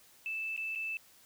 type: tone with dropouts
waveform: sine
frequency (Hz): 2637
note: E7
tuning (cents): 0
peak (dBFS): -34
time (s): 0.26-0.97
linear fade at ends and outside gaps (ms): 1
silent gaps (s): 0.564-0.576 / 0.751-0.757
effects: white hiss -61 dBFS RMS until 1.25 s